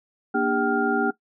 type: tone cluster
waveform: sine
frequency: 235.1 / 294.7 / 402 / 767 / 1404 Hz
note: A#3 / D4 / G4 / G5 / F6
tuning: +15 / +6 / +44 / -38 / +9 cents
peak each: -26 dBFS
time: 0.34-1.11 s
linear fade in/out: 10 ms
effects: noise-tail reverb RT60 0.1 s tail -18 dB re dry